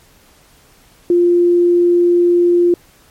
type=tone; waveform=sine; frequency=349.2 Hz; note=F4; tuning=in tune; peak=-8 dBFS; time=1.1-2.74 s; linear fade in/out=2 ms; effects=pink hiss -49 dBFS RMS until 3.1 s + MP3 64 kbps